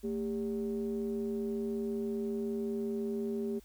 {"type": "ring-modulated tone", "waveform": "triangle", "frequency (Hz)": 87.31, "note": "F2", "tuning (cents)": 0, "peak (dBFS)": -27, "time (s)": [0.03, 3.6], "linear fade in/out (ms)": 20, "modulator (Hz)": 312, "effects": ["added 50 Hz sine -57 dBFS peak until 3.64 s", "white hiss -64 dBFS RMS until 3.64 s"]}